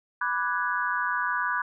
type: chord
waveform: sine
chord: G# half-diminished seventh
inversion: first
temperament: equal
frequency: 987.8 / 1174.7 / 1480 / 1661.2 Hz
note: B5 / D6 / F#6 / G#6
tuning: 0 / 0 / 0 / 0 cents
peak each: -30 / -31 / -29 / -31 dBFS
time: 0.21-1.62 s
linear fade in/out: 5 ms
effects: none